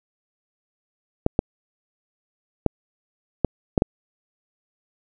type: clicks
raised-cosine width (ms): 2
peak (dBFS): -3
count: 6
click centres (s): 1.264 / 1.391 / 2.663 / 3.447 / 3.778 / 3.821
effects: none